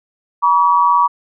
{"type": "tone pair together", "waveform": "sine", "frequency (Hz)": [961.3, 1138], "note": ["B5", "C#6"], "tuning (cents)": [-47, 45], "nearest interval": "minor third", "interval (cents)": 292, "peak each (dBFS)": -12, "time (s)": [0.42, 1.08], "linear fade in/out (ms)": 20, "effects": []}